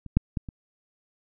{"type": "clicks", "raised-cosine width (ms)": 5, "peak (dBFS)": [-27, -6, -15, -24], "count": 4, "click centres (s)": [0.063, 0.17, 0.372, 0.488], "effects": []}